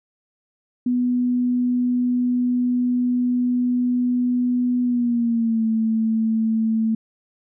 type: tone with pitch glide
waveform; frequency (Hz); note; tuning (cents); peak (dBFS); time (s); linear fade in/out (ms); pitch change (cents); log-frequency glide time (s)
sine; 246.9 to 222.5; B3 to A3; 0 to +20; -17; 0.86-6.95; 5; -180; 4.83-5.65
effects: none